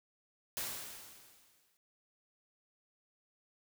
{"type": "noise with exponential decay", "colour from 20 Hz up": "white", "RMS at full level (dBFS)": -37, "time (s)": [0.57, 1.77], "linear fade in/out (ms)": 0, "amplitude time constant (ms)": 260, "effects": []}